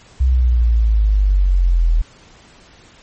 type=exponential sweep; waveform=sine; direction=down; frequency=65.41 to 40.04 Hz; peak=-10 dBFS; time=0.2-2.02 s; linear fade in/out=10 ms; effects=pink hiss -46 dBFS RMS until 3.02 s + MP3 32 kbps